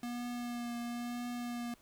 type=tone with vibrato; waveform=square; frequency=240 Hz; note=B3; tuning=49 cents flat; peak=-38 dBFS; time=0.03-1.74 s; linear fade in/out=2 ms; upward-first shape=triangle; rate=1 Hz; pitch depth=21 cents each way; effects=pink hiss -65 dBFS RMS until 1.81 s